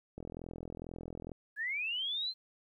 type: click train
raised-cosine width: 2 ms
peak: -30 dBFS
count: 49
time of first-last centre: 0.18-1.317 s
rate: 42.2 Hz
type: linear sweep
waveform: sine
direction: up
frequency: 1643 to 4188 Hz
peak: -33 dBFS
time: 1.56-2.34 s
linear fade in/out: 50 ms
effects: 12-bit